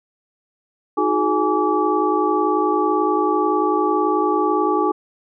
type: tone cluster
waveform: sine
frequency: 313.3 / 364.6 / 422.7 / 837 / 1154 Hz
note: D#4 / F#4 / G#4 / G#5 / D6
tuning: +12 / -25 / +31 / +13 / -31 cents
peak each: -22 dBFS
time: 0.97-4.92 s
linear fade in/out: 10 ms
effects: none